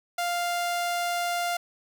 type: tone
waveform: sawtooth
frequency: 698.5 Hz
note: F5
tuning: in tune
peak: -22 dBFS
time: 0.18-1.57 s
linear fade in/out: 5 ms
effects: none